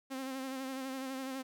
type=tone with vibrato; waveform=sawtooth; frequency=264.4 Hz; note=C4; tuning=18 cents sharp; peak=-34 dBFS; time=0.1-1.43 s; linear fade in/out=20 ms; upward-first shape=sine; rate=12 Hz; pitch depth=37 cents each way; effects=none